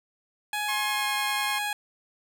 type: tone with pitch glide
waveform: 15% pulse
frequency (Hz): 837 to 830.7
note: G#5 to G#5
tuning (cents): +13 to 0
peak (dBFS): -21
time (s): 0.53-1.73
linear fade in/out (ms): 2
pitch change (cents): -13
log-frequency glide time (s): 0.88-1.07
type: tone with vibrato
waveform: 15% pulse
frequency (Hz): 1072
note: C6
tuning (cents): +42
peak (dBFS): -23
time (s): 0.68-1.59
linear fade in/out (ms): 10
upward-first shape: sine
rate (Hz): 10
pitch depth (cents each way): 12
effects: none